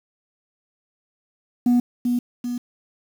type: tone with echo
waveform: sine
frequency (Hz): 243.6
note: B3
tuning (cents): -24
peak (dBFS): -11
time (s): 1.66-1.8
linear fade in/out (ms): 5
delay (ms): 390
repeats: 2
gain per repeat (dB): -6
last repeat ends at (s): 2.58
effects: tanh soft clip ceiling -13 dBFS + 7-bit